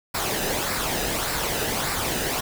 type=noise with flanger; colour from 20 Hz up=pink; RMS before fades=-26 dBFS; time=0.14-2.41 s; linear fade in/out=10 ms; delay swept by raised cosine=0.31 to 0.92 ms; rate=1.7 Hz; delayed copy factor=-0.5; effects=none